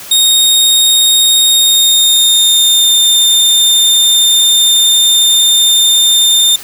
sawtooth tone with pitch glide, 3717 to 3611 Hz, A#7 to A7, -6 to +44 cents, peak -3 dBFS, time 0.11-6.56 s, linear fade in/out 5 ms, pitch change -50 cents, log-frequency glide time 1.49-2.97 s, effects white hiss -29 dBFS RMS until 6.63 s

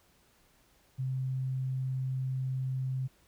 sine tone, 130.81 Hz, C3, in tune, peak -30 dBFS, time 0.98-3.08 s, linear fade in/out 20 ms, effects pink hiss -66 dBFS RMS until 3.27 s

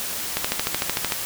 click train, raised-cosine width 0.2 ms, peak -4 dBFS, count 11, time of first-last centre 0.37-1.122 s, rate 13.3 Hz, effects white hiss -29 dBFS RMS until 1.25 s

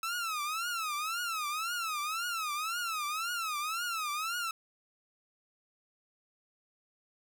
sawtooth tone with vibrato, 1300 Hz, E6, 24 cents flat, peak -29 dBFS, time 0.03-4.51 s, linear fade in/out 2 ms, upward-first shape triangle, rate 1.9 Hz, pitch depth 200 cents each way, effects none

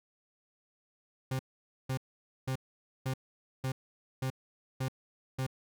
40% pulse tone bursts, 131.2 Hz, C3, 5 cents sharp, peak -30 dBFS, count 8, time 1.31-5.466 s, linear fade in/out 5 ms, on 82 ms, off 500 ms, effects none

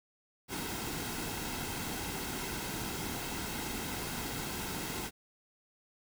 pink noise with comb filter, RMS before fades -38 dBFS, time 0.48-5.11 s, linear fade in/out 50 ms, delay 1.7 ms, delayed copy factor -0.5, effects none

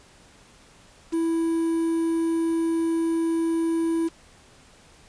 triangle tone with quantisation, 329.6 Hz, E4, in tune, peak -19 dBFS, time 1.12-4.09 s, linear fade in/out 20 ms, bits 7, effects pink hiss -53 dBFS RMS until 5.08 s + resampled to 22050 Hz

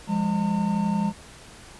triangle tone cluster, 173.7 / 205.2 / 907 Hz, F3 / G#3 / A#5, -9 / -21 / -48 cents, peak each -25 / -21 / -29 dBFS, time 0.07-1.13 s, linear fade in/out 50 ms, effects pink hiss -46 dBFS RMS until 1.79 s + resampled to 24000 Hz

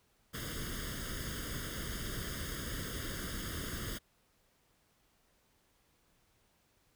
pink noise with comb filter, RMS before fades -40 dBFS, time 0.33-3.99 s, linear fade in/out 20 ms, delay 0.6 ms, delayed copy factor +0.9, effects pink hiss -72 dBFS RMS until 6.95 s

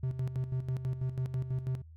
triangle tone with tremolo, 129.1 Hz, C3, 23 cents flat, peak -27 dBFS, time 0.03-1.82 s, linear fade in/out 5 ms, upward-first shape square, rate 6.1 Hz, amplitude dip 65%, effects added 80 Hz sine -49 dBFS peak until 1.96 s + AAC 64 kbps

